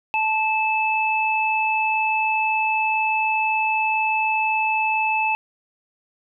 sine tone pair together, 874 / 2619 Hz, A5 / E7, -12 / -12 cents, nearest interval octave + perfect fifth, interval 1900 cents, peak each -21 dBFS, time 0.14-5.35 s, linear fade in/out 0 ms, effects none

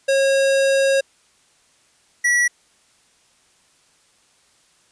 square tone pair in turn, 544 / 1938.6 Hz, C#5 / B6, -33 / -33 cents, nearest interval octave + minor seventh, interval 2200 cents, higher second, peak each -15 dBFS, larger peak neither, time 0.08-1.01 / 2.24-2.48 s, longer first, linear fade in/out 10 ms, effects white hiss -58 dBFS RMS until 4.91 s + resampled to 22050 Hz

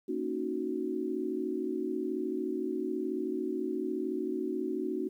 sine chord, D# minor seventh, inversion second, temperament equal, 233.1 / 277.2 / 311.1 / 370 Hz, A#3 / C#4 / D#4 / F#4, 0 / 0 / 0 / 0 cents, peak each -39 / -37 / -36 / -34 dBFS, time 0.08-5.09 s, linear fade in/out 10 ms, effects 11-bit

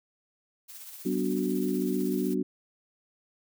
blue noise with tremolo, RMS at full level -43 dBFS, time 0.68-2.35 s, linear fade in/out 20 ms, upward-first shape sine, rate 16 Hz, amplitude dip 40%
sine chord, G major seventh, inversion none, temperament equal with one note detuned, 191.08 / 246.9 / 293.7 / 370 Hz, G3 / B3 / D4 / F#4, -44 / 0 / 0 / 0 cents, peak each -31 dBFS, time 1.05-2.43 s, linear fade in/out 10 ms
effects none

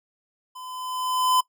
square tone with level ramp, 1016 Hz, B5, 49 cents sharp, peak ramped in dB -39 to -17 dBFS, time 0.55-1.41 s, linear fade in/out 10 ms, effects noise-tail reverb RT60 0.1 s tail -20 dB re dry

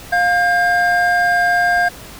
triangle tone pair together, 705 / 1603.8 Hz, F5 / G6, +16 / +39 cents, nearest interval octave + major second, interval 1423 cents, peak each -13 / -13 dBFS, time 0.12-1.89 s, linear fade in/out 10 ms, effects pink hiss -36 dBFS RMS until 2.19 s

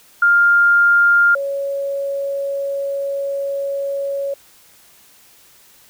sine tone pair in turn, 1402 / 556.4 Hz, F6 / C#5, +6 / +6 cents, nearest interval octave + major third, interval 1600 cents, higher first, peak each -9 / -19 dBFS, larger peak first, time 0.22-1.35 / 1.35-4.34 s, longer second, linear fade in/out 5 ms, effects white hiss -49 dBFS RMS until 5.89 s

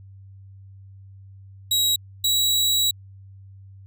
sawtooth tone pair in turn, 3846 / 3886 Hz, B7 / B7, -47 / -29 cents, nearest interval unison, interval 18 cents, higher second, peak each -15 dBFS, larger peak neither, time 1.71-1.96 / 2.24-2.91 s, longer second, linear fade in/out 5 ms, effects added 97 Hz sine -42 dBFS peak until 3.86 s

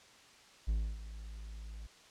triangle tone with ADSR envelope, 54 Hz, A1, 32 cents flat, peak -26 dBFS, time 0.67-1.87 s, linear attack 20 ms, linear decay 280 ms, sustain -15 dB, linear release 9 ms, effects white hiss -59 dBFS RMS until 2.1 s + low-pass 6000 Hz 12 dB/octave

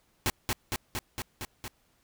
pink noise with echo, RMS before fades -27 dBFS, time 0.26-0.3 s, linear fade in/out 0 ms, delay 230 ms, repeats 6, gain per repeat -2 dB, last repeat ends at 1.68 s, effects pink hiss -69 dBFS RMS until 2.03 s

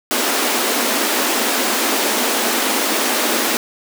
pink high-pass noise, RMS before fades -18 dBFS, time 0.11-3.57 s, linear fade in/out 0 ms, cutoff 220 Hz, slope 96 dB/octave, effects none

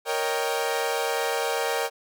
sawtooth chord, Eb dominant seventh, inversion second, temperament equal, 466.2 / 554.4 / 622.3 / 784 Hz, Bb4 / Db5 / Eb5 / G5, 0 / 0 / 0 / 0 cents, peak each -24 / -27 / -29 / -26 dBFS, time 0.05-1.9 s, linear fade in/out 50 ms, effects none

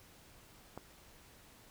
click, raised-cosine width 1 ms, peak -29 dBFS, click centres 0.776 s, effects pink hiss -60 dBFS RMS until 1.7 s

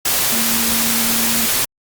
sine tone in noise, 229.7 Hz, A#3, 25 cents flat, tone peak -23 dBFS, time 0.32-1.46 s, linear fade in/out 5 ms, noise white, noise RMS -17 dBFS, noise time 0.05-1.65 s, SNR -9 dB, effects Opus 48 kbps

